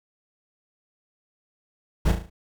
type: noise with echo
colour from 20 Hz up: brown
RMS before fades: -19 dBFS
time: 2.05-2.12 s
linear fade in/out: 10 ms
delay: 36 ms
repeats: 5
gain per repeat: -6 dB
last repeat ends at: 2.3 s
effects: none